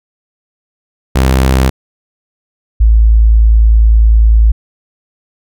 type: tone pair in turn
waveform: sawtooth / sine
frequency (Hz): 65.41 / 55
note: C2 / A1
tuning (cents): 0 / 0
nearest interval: minor third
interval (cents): 300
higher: first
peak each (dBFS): -3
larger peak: neither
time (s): 1.15-1.7 / 2.8-4.52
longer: second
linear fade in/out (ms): 10
effects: none